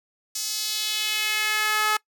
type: tone with high-pass filter sweep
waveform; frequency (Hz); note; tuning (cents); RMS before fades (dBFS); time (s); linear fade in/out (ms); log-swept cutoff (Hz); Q
sawtooth; 427.9; A4; -48; -25; 0.35-1.97; 5; 5900 to 1200; 1.8
effects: noise-tail reverb RT60 0.1 s tail -23 dB re dry